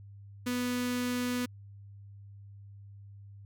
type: tone with notch filter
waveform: sawtooth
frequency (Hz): 246.9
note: B3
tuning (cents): 0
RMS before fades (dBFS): -32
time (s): 0.46-1.46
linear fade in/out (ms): 10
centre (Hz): 710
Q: 1
effects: added 100 Hz sine -47 dBFS peak until 3.45 s